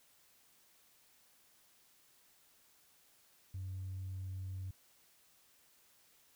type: tone with tanh clipping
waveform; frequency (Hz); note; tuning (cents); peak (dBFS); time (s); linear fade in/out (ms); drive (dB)
triangle; 94.1; F#2; +30; -40; 3.54-4.71; 5; 5
effects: white hiss -68 dBFS RMS until 6.35 s